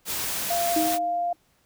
white noise, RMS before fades -29 dBFS, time 0.05-0.99 s, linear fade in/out 50 ms
sine tone with pitch glide, 690 to 698.4 Hz, F5 to F5, -21 to 0 cents, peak -23 dBFS, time 0.5-1.33 s, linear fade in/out 5 ms, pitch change +21 cents, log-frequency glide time 0.8-0.88 s
sine tone with exponential decay, 316.5 Hz, D#4, 30 cents sharp, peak -20 dBFS, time 0.76-1.36 s, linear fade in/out 5 ms, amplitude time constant 130 ms
effects pink hiss -65 dBFS RMS until 1.65 s

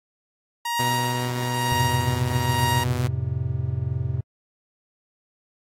sawtooth tone with tremolo, 943 Hz, A#5, 20 cents sharp, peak -17 dBFS, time 0.65-2.84 s, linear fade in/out 5 ms, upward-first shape triangle, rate 1.1 Hz, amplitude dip 85%
sawtooth tone, 123.47 Hz, B2, in tune, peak -21 dBFS, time 0.79-3.08 s, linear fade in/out 10 ms
triangle chord, F major, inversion none, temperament just, 87.31 / 109.13 / 130.96 Hz, F2 / A2 / C3, 0 / -14 / +2 cents, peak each -27 / -27 / -24 dBFS, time 1.72-4.21 s, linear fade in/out 0 ms
effects AAC 48 kbps

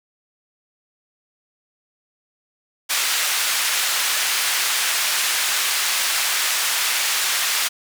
pink band-pass noise, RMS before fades -21 dBFS, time 2.89-7.69 s, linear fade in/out 20 ms, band 1600 to 14000 Hz, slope 12 dB/octave, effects none

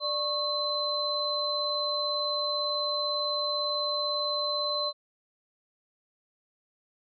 sine tone cluster, 593 / 1094 / 4059 Hz, D5 / C#6 / B7, +17 / -23 / +47 cents, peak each -32 / -34 / -29 dBFS, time 0-4.93 s, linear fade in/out 50 ms, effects none

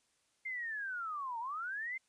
sine linear two-way sweep, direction down then up, 2118 to 890 to 2118 Hz, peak -37 dBFS, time 0.45-1.98 s, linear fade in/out 10 ms, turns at 1.39 s, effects white hiss -75 dBFS RMS until 2.08 s + resampled to 22050 Hz

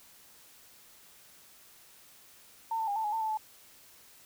sine tone with pitch steps, 903 / 889 / 810 / 885 / 837 / 896 / 876 / 867 Hz, A5 / A5 / G#5 / A5 / G#5 / A5 / A5 / A5, +45 / +18 / -43 / +10 / +13 / +31 / -8 / -26 cents, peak -29 dBFS, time 2.71-3.374 s, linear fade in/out 5 ms, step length 83 ms, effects white hiss -57 dBFS RMS until 4.25 s

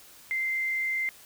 sine tone with frequency modulation, 2084 Hz, C7, 7 cents flat, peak -26 dBFS, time 0.31-1.09 s, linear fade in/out 0 ms, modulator 40.3 Hz, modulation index 0.52, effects white hiss -52 dBFS RMS until 1.25 s

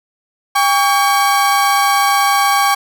35% pulse tone pair together, 802.3 / 1129 Hz, G5 / C#6, +40 / +31 cents, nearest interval tritone, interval 591 cents, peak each -12 dBFS, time 0.55-2.75 s, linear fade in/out 10 ms, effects none

